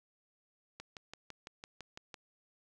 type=click train; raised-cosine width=0.2 ms; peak=-28 dBFS; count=9; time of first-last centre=0.8-2.142 s; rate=5.96 Hz; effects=none